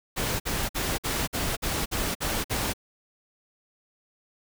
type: noise bursts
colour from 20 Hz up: pink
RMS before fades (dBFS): -28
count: 9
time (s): 0.16-2.736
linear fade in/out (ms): 20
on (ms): 240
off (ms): 52
effects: none